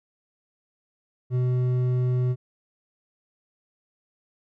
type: tone with hard clipping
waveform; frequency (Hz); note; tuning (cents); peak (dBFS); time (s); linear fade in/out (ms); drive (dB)
triangle; 125.5; B2; +28; -22; 1.3-2.36; 50; 10
effects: none